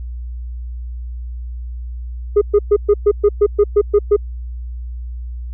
sine tone bursts, 411.7 Hz, G#4, 15 cents flat, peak -5 dBFS, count 11, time 2.36-4.165 s, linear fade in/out 10 ms, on 55 ms, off 120 ms, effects tanh soft clip ceiling -6 dBFS + added 60 Hz sine -24 dBFS peak until 5.53 s

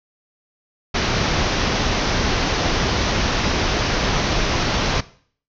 pink low-pass noise, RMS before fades -20 dBFS, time 0.94-5.01 s, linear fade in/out 10 ms, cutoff 6200 Hz, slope 96 dB/octave, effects noise-tail reverb RT60 0.5 s tail -18 dB re dry

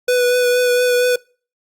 square tone with vibrato, 493.9 Hz, B4, in tune, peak -13 dBFS, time 0.08-1.16 s, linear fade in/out 5 ms, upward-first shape triangle, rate 4.3 Hz, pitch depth 18 cents each way, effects noise-tail reverb RT60 0.4 s tail -25 dB re dry + Opus 48 kbps

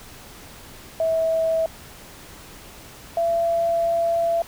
sine tone pair in turn, 650 / 674 Hz, E5 / E5, -24 / +38 cents, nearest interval minor second, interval 62 cents, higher second, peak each -18 dBFS, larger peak neither, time 1-1.66 / 3.17-4.42 s, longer second, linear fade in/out 2 ms, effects pink hiss -43 dBFS RMS until 4.47 s

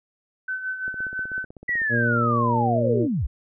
sine tone with tremolo, 1520 Hz, F#6, 46 cents sharp, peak -24 dBFS, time 0.48-1.45 s, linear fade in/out 5 ms, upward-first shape sine, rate 5.9 Hz, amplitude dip 60%
click train, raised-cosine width 2 ms, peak -28 dBFS, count 16, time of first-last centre 0.88-1.817 s, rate 16 Hz
sine linear sweep, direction down, 1978 to 39.91 Hz, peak -21 dBFS, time 1.68-3.27 s, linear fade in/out 10 ms
harmonic tone, 118.1 Hz, A#2, 23 cents sharp, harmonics 1 / 2 / 3 / 4 / 5, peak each -24 / -25 / -32 / -29 / -31 dBFS, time 1.89-3.08 s, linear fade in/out 50 ms
effects none

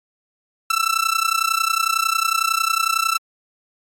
sawtooth tone with amplitude modulation, 1331 Hz, E6, 16 cents sharp, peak -10 dBFS, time 0.7-3.18 s, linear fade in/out 5 ms, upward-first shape sine, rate 31 Hz, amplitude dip 90%, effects AAC 64 kbps

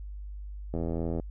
click train, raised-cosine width 2 ms, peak -19 dBFS, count 39, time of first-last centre 0.74-1.198 s, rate 82.9 Hz, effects added 50 Hz sine -37 dBFS peak until 1.3 s

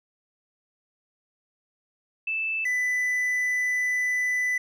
sine / triangle tone pair in turn, 2637 / 1993.7 Hz, E7 / B6, 0 / +16 cents, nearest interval perfect fourth, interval 484 cents, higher first, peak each -25 / -21 dBFS, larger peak second, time 2.27-2.65 / 2.65-4.58 s, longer second, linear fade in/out 5 ms, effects none

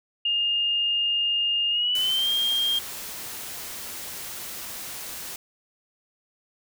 sine tone with pitch glide, 2827 to 3210 Hz, F7 to G7, +20 to +40 cents, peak -21 dBFS, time 0.25-2.79 s, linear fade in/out 5 ms, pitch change +220 cents, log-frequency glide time 1.7-2.31 s
white noise, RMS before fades -36 dBFS, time 1.95-5.36 s, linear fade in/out 2 ms
effects none

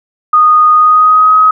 sine tone with pitch glide, 1235 to 1266.8 Hz, D#6 to D#6, -13 to +31 cents, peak -3 dBFS, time 0.33-1.51 s, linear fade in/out 5 ms, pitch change +44 cents, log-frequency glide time 0.74-1.36 s, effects none

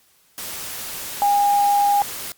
sine tone in noise, 812 Hz, G#5, 39 cents flat, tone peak -14 dBFS, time 1.22-2.02 s, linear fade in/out 0 ms, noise white, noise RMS -31 dBFS, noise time 0.38-2.32 s, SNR +14 dB, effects white hiss -58 dBFS RMS until 2.37 s + Opus 48 kbps

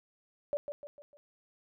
sine tone with echo, 580 Hz, D5, 22 cents flat, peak -28 dBFS, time 0.53-0.57 s, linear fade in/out 0 ms, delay 150 ms, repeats 4, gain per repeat -7 dB, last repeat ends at 1.17 s, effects none

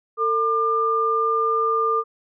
sine tone pair together, 449.4 / 1199.8 Hz, A4 / D6, +37 / +37 cents, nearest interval octave + perfect fourth, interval 1700 cents, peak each -23 / -19 dBFS, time 0.17-2.04 s, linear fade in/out 50 ms, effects none

